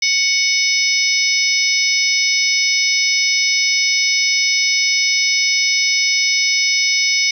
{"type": "harmonic tone with a mistuned harmonic", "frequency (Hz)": 740, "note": "F#5", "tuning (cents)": 0, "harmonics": [3, 4, 5, 6, 7, 8], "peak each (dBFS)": [-17, -28, -25, -28, -17, -22], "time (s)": [0.02, 7.31], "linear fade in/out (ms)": 5, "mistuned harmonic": 5, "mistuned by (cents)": -18, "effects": ["8-bit"]}